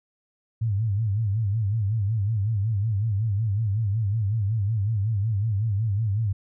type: tone with vibrato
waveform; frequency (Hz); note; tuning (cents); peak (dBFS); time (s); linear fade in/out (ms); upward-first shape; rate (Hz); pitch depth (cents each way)
sine; 105.6; G#2; +29; -21; 0.61-6.33; 10; sine; 5.4; 150
effects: none